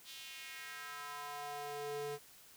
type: tone with high-pass filter sweep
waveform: square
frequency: 145.2 Hz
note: D3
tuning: 19 cents flat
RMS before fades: -45 dBFS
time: 0.04-2.19 s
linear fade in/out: 50 ms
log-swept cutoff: 3600 to 330 Hz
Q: 2.2
effects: white hiss -60 dBFS RMS until 2.56 s